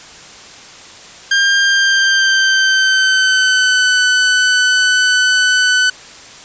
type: tone with pitch glide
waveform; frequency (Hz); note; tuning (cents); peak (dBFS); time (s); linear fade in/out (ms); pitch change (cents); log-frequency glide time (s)
sawtooth; 1599 to 1500.6; G6 to F#6; +34 to +24; -6; 1.31-5.9; 5; -110; 1.58-3.96
effects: white hiss -36 dBFS RMS until 6.44 s + resampled to 16000 Hz